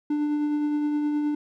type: tone with tremolo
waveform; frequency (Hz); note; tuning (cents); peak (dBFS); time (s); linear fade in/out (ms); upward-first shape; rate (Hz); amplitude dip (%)
triangle; 296.5; D4; +17; -19; 0.1-1.35; 5; triangle; 9.6; 30
effects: none